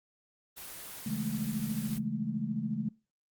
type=noise; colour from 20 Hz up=white; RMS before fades=-44 dBFS; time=0.56-1.99 s; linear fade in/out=20 ms
type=chord; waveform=sine; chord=A major seventh; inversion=first; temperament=just; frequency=137.5 / 165 / 206.2 / 220 Hz; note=C#3 / E3 / G#3 / A3; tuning=-14 / +2 / -12 / 0 cents; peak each=-39 / -40 / -36 / -34 dBFS; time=1.06-2.89 s; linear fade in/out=5 ms
effects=noise-tail reverb RT60 0.3 s tail -24 dB re dry + Opus 24 kbps